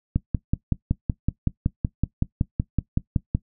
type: click train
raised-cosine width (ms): 5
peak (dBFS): -8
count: 18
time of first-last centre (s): 0.16-3.349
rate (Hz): 5.33
effects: noise-tail reverb RT60 0.1 s tail -18 dB re dry